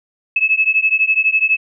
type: beating tone pair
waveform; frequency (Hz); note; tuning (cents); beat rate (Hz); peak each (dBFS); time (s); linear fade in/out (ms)
sine; 2589 / 2601; E7 / E7; -32 / -24; 12; -15; 0.36-1.57; 5
effects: none